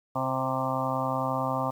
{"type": "harmonic tone with a mistuned harmonic", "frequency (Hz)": 130.81, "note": "C3", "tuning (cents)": 0, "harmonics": [1, 2, 4, 5, 6, 7, 8, 9], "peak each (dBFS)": [-34, -34, -34, -34, -34, -34, -34, -34], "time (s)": [0.15, 1.71], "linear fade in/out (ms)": 10, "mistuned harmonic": 4, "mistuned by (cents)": 17, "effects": ["9-bit"]}